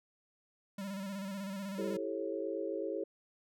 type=tone with vibrato; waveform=square; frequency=196 Hz; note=G3; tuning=in tune; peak=-39 dBFS; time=0.78-1.97 s; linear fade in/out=5 ms; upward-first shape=square; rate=16 Hz; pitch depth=49 cents each way
type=chord; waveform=sine; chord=A dominant seventh; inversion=second; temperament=equal with one note detuned; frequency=329.6 / 392 / 440 / 545.2 Hz; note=E4 / G4 / A4 / C#5; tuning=0 / 0 / 0 / -29 cents; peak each=-40 dBFS; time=1.78-3.04 s; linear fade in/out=5 ms
effects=none